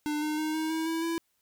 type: tone with pitch steps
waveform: square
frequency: 299.5 / 304.7 / 310.1 / 315.5 / 321 / 326.6 / 332.3 Hz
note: D4 / D#4 / D#4 / D#4 / E4 / E4 / E4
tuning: +34 / -36 / -6 / +24 / -46 / -16 / +14 cents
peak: -29 dBFS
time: 0.06-1.18 s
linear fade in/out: 0 ms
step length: 160 ms
effects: white hiss -74 dBFS RMS until 1.41 s